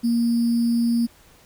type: tone with sample-and-hold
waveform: sine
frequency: 234.4 Hz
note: A#3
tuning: 10 cents sharp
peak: -17 dBFS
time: 0.03-1.07 s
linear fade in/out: 20 ms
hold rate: 4900 Hz
effects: pink hiss -53 dBFS RMS until 1.45 s